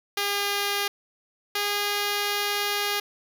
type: tone pair in turn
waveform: 5% pulse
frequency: 404.9 / 409.4 Hz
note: G#4 / G#4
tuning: -44 / -25 cents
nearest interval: unison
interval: 19 cents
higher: second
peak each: -13 dBFS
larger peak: neither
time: 0.17-0.88 / 1.55-3 s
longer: second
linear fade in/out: 5 ms
effects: none